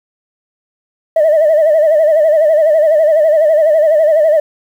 sine tone with vibrato, 622.3 Hz, D#5, in tune, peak -5 dBFS, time 1.16-4.4 s, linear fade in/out 5 ms, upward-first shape sine, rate 12 Hz, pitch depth 95 cents each way, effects tanh soft clip ceiling -4 dBFS + 7-bit

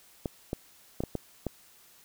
clicks, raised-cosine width 2 ms, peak -17 dBFS, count 6, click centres 0.258 / 0.531 / 1.005 / 1.037 / 1.153 / 1.467 s, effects white hiss -58 dBFS RMS until 2.04 s

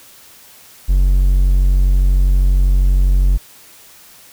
triangle tone, 46.25 Hz, F#1, in tune, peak -7 dBFS, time 0.88-3.38 s, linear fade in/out 20 ms, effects white hiss -43 dBFS RMS until 4.32 s

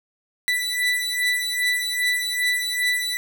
30% pulse beating tone pair, 1975.5 / 1978 Hz, B6 / B6, 0 / +2 cents, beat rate 2.5 Hz, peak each -21 dBFS, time 0.48-3.17 s, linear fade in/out 0 ms, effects none

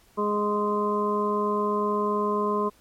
harmonic tone, 207.7 Hz, G#3, in tune, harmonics 1 / 2 / 3 / 5 / 6, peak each -29 / -26 / -34 / -26 / -38 dBFS, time 0.17-2.7 s, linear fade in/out 20 ms, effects pink hiss -59 dBFS RMS until 2.8 s + MP3 64 kbps

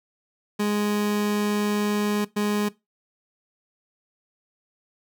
30% pulse tone bursts at uneven times, 207.7 Hz, G#3, in tune, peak -19 dBFS, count 2, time 0.59-2.25 / 2.36-2.69 s, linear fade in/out 10 ms, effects noise-tail reverb RT60 0.2 s tail -19 dB re dry

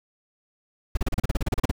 brown noise bursts, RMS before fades -21 dBFS, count 14, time 0.95-1.713 s, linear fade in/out 5 ms, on 22 ms, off 35 ms, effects none

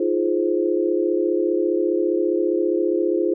sine chord, F minor seventh, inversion third, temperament just, 314.3 / 349.2 / 419.1 / 523.8 Hz, Eb4 / F4 / Ab4 / C5, +18 / 0 / +16 / +2 cents, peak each -25 / -20 / -24 / -26 dBFS, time 0-3.34 s, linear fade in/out 5 ms, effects none

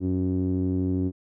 sawtooth tone with low-pass filter, 92.5 Hz, F#2, in tune, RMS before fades -25 dBFS, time 0-1.12 s, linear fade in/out 50 ms, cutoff 310 Hz, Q 5.6, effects none

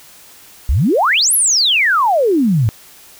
sine exponential two-way sweep, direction up then down, 53.9 to 11720 to 100.8 Hz, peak -10 dBFS, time 0.69-2.69 s, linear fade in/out 0 ms, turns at 1.34 s, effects white hiss -42 dBFS RMS until 3.19 s

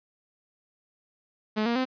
sawtooth tone with pitch steps, 214.7 / 235.5 / 258.3 Hz, A3 / A#3 / C4, -42 / +18 / -22 cents, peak -20 dBFS, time 1.56-1.854 s, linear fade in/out 20 ms, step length 98 ms, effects resampled to 11025 Hz + 10-bit

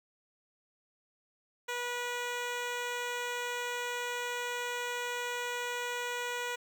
10% pulse tone with notch filter, 486.2 Hz, B4, 27 cents flat, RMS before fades -36 dBFS, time 1.68-6.56 s, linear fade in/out 10 ms, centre 11000 Hz, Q 1.6, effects none

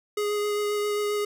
square tone with vibrato, 415.3 Hz, G#4, in tune, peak -25 dBFS, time 0.17-1.25 s, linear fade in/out 5 ms, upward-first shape sine, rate 7.5 Hz, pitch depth 11 cents each way, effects none

